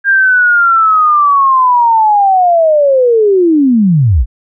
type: linear sweep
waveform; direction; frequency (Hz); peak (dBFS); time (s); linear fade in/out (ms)
sine; down; 1610 to 44.77; -5; 0.04-4.26; 50
effects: none